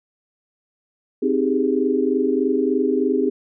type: chord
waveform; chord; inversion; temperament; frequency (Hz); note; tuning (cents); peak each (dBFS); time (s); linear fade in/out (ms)
sine; Ab major seventh; first; equal; 261.6 / 311.1 / 392 / 415.3; C4 / Eb4 / G4 / Ab4; 0 / 0 / 0 / 0; -21 / -24 / -22 / -22; 1.22-3.3; 10
effects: none